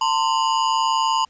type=ring-modulated tone; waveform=square; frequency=971 Hz; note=B5; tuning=30 cents flat; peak=-15 dBFS; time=0.01-1.25 s; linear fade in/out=5 ms; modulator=70.1 Hz; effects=pink hiss -60 dBFS RMS until 1.29 s + resampled to 16000 Hz